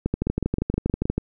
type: two click trains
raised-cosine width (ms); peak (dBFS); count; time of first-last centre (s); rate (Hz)
3; -11 / -9; 6 / 15; 0.27-1.055 / 0.06-1.18; 6.37 / 12.5
effects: none